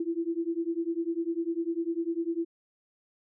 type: beating tone pair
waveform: sine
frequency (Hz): 329.6 / 339.6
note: E4 / F4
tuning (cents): 0 / -48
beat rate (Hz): 10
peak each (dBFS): -31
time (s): 0-2.45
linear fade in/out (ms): 5
effects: none